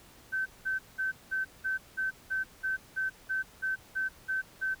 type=tone bursts; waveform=sine; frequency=1539 Hz; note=G6; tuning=32 cents flat; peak=-28 dBFS; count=14; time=0.32-4.75 s; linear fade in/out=20 ms; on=140 ms; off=190 ms; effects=pink hiss -56 dBFS RMS until 4.8 s